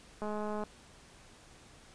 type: click train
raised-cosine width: 1 ms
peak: -25 dBFS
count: 89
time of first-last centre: 0.22-0.637 s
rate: 211 Hz
effects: pink hiss -57 dBFS RMS until 1.94 s + resampled to 22050 Hz